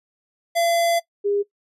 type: tone pair in turn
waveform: square / sine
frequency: 680 / 405.9 Hz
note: F5 / G#4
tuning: -46 / -40 cents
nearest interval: major sixth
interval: 894 cents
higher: first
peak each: -18 dBFS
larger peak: neither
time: 0.55-1 / 1.24-1.43 s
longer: first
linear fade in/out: 20 ms
effects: noise-tail reverb RT60 0.1 s tail -19 dB re dry + resampled to 32000 Hz

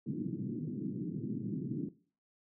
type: band-pass noise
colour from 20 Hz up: pink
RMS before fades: -38 dBFS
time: 0.06-1.89 s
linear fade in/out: 5 ms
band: 130 to 340 Hz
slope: 48 dB/octave
effects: noise-tail reverb RT60 0.4 s tail -17 dB re dry

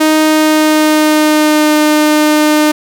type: tone with pitch glide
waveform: sawtooth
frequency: 311.1 to 303.3 Hz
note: D#4 to D#4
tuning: 0 to -44 cents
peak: -3 dBFS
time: 0-2.72 s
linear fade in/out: 10 ms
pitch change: -44 cents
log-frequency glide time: 0.2-1.77 s
effects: none

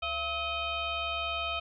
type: tone with frequency modulation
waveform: sine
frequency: 1889 Hz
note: A#6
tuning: 22 cents sharp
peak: -30 dBFS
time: 0.02-1.6 s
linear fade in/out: 10 ms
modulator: 606 Hz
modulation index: 2.4
effects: none

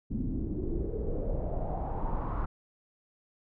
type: noise with low-pass filter sweep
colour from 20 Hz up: brown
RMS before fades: -32 dBFS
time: 0.1-2.46 s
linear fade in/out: 10 ms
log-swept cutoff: 240 to 1200 Hz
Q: 4.6
effects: none

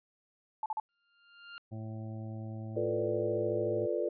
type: tone bursts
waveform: sine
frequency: 871 Hz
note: A5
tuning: 18 cents flat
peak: -31 dBFS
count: 3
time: 0.63-0.799 s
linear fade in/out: 2 ms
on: 29 ms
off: 41 ms
type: tone with exponential growth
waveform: 25% pulse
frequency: 1400 Hz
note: F6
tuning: 4 cents sharp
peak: -39 dBFS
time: 0.89-1.58 s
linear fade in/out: 0 ms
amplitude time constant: 150 ms
type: harmonic tone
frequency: 110 Hz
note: A2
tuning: in tune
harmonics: 1 / 2 / 3 / 5 / 6 / 7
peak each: -39 / -45 / -49 / -53 / -55 / -56 dBFS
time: 1.71-3.87 s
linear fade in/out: 20 ms
type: chord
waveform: sine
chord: B half-diminished seventh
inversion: second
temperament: equal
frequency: 349.2 / 440 / 493.9 / 587.3 Hz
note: F4 / A4 / B4 / D5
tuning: 0 / 0 / 0 / 0 cents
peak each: -35 dBFS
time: 2.76-4.09 s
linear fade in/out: 5 ms
effects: resampled to 11025 Hz

